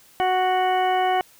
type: harmonic tone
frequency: 370 Hz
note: F#4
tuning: in tune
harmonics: 1 / 2 / 3 / 4 / 5 / 6 / 8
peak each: -26 / -19 / -31 / -33 / -33 / -34 / -34 dBFS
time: 0.2-1.21 s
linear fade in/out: 0 ms
effects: white hiss -53 dBFS RMS until 1.39 s